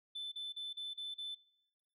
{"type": "tone bursts", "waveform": "sine", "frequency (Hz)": 3520, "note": "A7", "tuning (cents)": 0, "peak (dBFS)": -38, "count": 6, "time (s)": [0.15, 1.35], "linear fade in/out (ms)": 10, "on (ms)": 170, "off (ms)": 36, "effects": ["noise-tail reverb RT60 1.0 s tail -26 dB re dry", "tanh soft clip ceiling -38 dBFS"]}